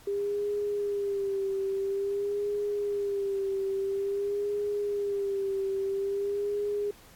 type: tone with vibrato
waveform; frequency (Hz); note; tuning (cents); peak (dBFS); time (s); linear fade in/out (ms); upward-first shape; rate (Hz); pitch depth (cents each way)
sine; 400.1; G4; +35; -27; 0.07-6.91; 5; sine; 0.49; 49
effects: pink hiss -55 dBFS RMS until 7.15 s + AAC 64 kbps